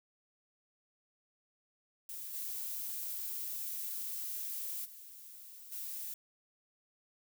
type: noise with level steps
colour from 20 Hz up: violet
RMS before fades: -44 / -40 / -52 / -42 dBFS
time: 2.09-6.14 s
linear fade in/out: 2 ms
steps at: 2.33 / 4.84 / 5.71 s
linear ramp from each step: 20 ms
effects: none